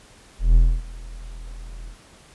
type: tone with ADSR envelope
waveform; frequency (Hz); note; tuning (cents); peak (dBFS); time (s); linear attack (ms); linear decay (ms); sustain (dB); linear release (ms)
triangle; 41.2; E1; 0; -7; 0.39-1.97; 160; 270; -24; 77
effects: pink hiss -50 dBFS RMS until 2.34 s + resampled to 24000 Hz